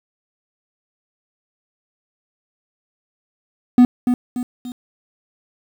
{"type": "tone with echo", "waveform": "triangle", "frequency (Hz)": 246.9, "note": "B3", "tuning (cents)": 0, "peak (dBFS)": -4, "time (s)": [3.78, 3.85], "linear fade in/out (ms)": 2, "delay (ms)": 290, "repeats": 3, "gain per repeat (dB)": -7, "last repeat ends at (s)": 4.72, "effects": ["7-bit"]}